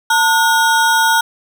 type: ring-modulated tone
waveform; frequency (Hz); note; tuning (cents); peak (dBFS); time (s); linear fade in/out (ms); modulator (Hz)
square; 1174.7; D6; 0; -8; 0.1-1.21; 5; 274
effects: none